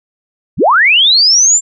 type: linear sweep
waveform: sine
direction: up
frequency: 55 to 7420 Hz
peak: -5 dBFS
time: 0.57-1.61 s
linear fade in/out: 50 ms
effects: none